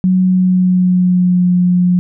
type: tone with pitch glide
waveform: sine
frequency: 185 to 179.01 Hz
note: F#3 to F3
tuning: 0 to +43 cents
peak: -8 dBFS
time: 0.04-1.99 s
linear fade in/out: 0 ms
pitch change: -57 cents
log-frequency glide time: 0.22-1.5 s
effects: none